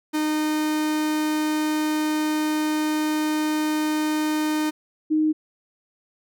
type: tone pair in turn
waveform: 45% pulse / sine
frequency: 306.8 / 309.8 Hz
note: D#4 / D#4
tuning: -24 / -7 cents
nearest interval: unison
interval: 17 cents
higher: second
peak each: -21 / -17 dBFS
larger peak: second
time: 0.13-4.71 / 5.1-5.33 s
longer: first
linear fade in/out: 20 ms
effects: none